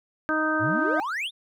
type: harmonic tone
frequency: 311.1 Hz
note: D#4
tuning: in tune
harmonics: 1 / 2 / 3 / 4 / 5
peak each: -27 / -30 / -34 / -28 / -26 dBFS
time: 0.29-1 s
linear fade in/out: 0 ms
type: exponential sweep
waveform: triangle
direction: up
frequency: 93.2 to 3800 Hz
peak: -25 dBFS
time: 0.59-1.31 s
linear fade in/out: 50 ms
effects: none